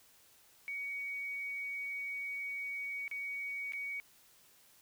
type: tone with dropouts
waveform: sine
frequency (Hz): 2247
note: C#7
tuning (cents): +23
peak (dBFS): -37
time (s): 0.68-4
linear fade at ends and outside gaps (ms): 0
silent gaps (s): 3.079-3.113 / 3.722-3.734
effects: white hiss -64 dBFS RMS until 4.81 s